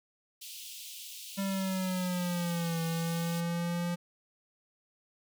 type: high-pass noise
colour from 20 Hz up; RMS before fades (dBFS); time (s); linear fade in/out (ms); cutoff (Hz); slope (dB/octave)
pink; -45; 0.41-3.41; 10; 2700; 48
type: linear two-way sweep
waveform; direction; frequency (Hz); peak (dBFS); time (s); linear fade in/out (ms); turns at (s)
square; down then up; 196.9 to 164.7 to 174.3; -31; 1.37-3.96; 20; 2.82
effects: none